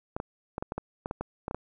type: clicks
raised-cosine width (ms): 1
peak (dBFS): -18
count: 12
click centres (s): 0.165 / 0.201 / 0.581 / 0.625 / 0.721 / 0.78 / 1.059 / 1.111 / 1.21 / 1.481 / 1.511 / 1.546
effects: none